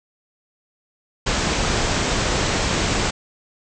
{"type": "low-pass noise", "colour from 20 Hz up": "pink", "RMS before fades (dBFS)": -21, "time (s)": [1.26, 3.11], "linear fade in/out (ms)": 10, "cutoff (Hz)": 8000, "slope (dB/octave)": 96, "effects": []}